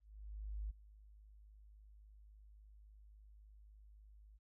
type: tone with ADSR envelope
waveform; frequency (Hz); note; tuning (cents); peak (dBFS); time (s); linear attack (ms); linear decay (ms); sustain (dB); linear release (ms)
sine; 51.8; G#1; -4; -39; 0-4.39; 700; 15; -19; 33
effects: none